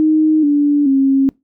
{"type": "tone with pitch steps", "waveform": "sine", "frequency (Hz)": [311.1, 290.3, 270.8], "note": ["D#4", "D4", "C#4"], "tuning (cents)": [0, -20, -40], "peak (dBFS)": -9, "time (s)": [0, 1.29], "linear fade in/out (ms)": 0, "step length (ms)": 430, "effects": ["noise-tail reverb RT60 0.2 s tail -23 dB re dry"]}